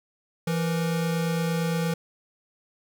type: tone pair together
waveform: square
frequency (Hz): 167.5 / 473.8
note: E3 / A#4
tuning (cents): +28 / +28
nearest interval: octave + tritone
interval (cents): 1800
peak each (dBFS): -25 / -33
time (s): 0.47-1.94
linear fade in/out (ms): 5
effects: none